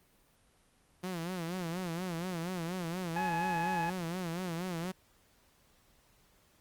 sawtooth tone with vibrato, 174.9 Hz, F3, 3 cents sharp, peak -31 dBFS, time 1.03-4.92 s, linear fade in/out 10 ms, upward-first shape sine, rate 4.2 Hz, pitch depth 120 cents each way
harmonic tone, 847 Hz, G#5, 34 cents sharp, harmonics 1 / 2 / 3, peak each -32 / -40 / -45 dBFS, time 3.16-3.9 s, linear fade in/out 5 ms
effects pink hiss -67 dBFS RMS until 6.6 s + Opus 32 kbps

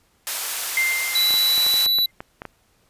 white high-pass noise, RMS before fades -26 dBFS, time 0.27-1.86 s, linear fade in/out 0 ms, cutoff 650 Hz, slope 12 dB/octave
sine tone with exponential decay, 2093 Hz, C7, in tune, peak -16 dBFS, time 0.77-2.11 s, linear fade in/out 2 ms, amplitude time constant 290 ms
square tone, 3951 Hz, B7, in tune, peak -17 dBFS, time 1.15-2.06 s, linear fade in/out 5 ms
clicks, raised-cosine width 0.5 ms, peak -17 dBFS, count 10, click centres 1.307 / 1.34 / 1.579 / 1.665 / 1.741 / 1.863 / 1.986 / 2.205 / 2.419 / 2.453 s
effects pink hiss -62 dBFS RMS until 2.89 s + resampled to 32000 Hz

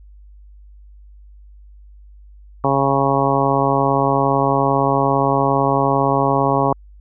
harmonic tone, 137.6 Hz, C#3, 12 cents flat, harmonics 1 / 2 / 3 / 4 / 5 / 6 / 7 / 8, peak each -22 / -22 / -22 / -22 / -22 / -22 / -22 / -22 dBFS, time 2.64-6.73 s, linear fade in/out 2 ms, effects added 50 Hz sine -40 dBFS peak until 7 s

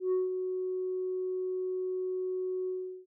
sine tone with ADSR envelope, 370 Hz, F#4, in tune, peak -22 dBFS, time 0-3.06 s, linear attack 120 ms, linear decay 170 ms, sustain -8 dB, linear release 380 ms, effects tanh soft clip ceiling -24 dBFS

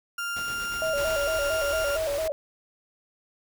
35% pulse tone, 1396.9 Hz, F6, in tune, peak -27 dBFS, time 0.18-1.97 s, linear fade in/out 5 ms
pink noise with tremolo, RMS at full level -41 dBFS, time 0.36-1.16 s, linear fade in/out 5 ms, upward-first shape square, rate 8.4 Hz, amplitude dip 35%
sine tone with vibrato, 604 Hz, D5, 48 cents sharp, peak -25 dBFS, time 0.82-2.32 s, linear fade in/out 0 ms, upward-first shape square, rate 4.4 Hz, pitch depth 98 cents each way
pink band-stop noise, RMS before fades -36 dBFS, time 0.97-2.28 s, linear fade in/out 5 ms, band 100 to 320 Hz, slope 48 dB/octave
effects none

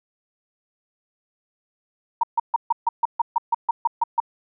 sine tone bursts, 932.3 Hz, A#5, in tune, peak -15 dBFS, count 13, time 2.21-4.202 s, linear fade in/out 5 ms, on 24 ms, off 140 ms, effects none

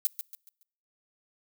violet noise with echo, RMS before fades -25 dBFS, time 0.05-0.07 s, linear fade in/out 0 ms, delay 140 ms, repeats 4, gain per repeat -9 dB, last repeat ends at 0.63 s, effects noise-tail reverb RT60 0.7 s tail -26 dB re dry

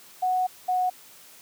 sine tone pair in turn, 738 / 733.7 Hz, F#5 / F#5, -5 / -15 cents, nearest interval unison, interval 10 cents, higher first, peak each -21 dBFS, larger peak neither, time 0.22-0.47 / 0.68-0.9 s, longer first, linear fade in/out 10 ms, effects white hiss -50 dBFS RMS until 1.41 s + high-pass 100 Hz 12 dB/octave

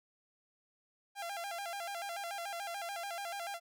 sawtooth tone with vibrato, 740 Hz, F#5, in tune, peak -35 dBFS, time 1.15-3.6 s, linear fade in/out 50 ms, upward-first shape square, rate 6.9 Hz, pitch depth 140 cents each way, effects none

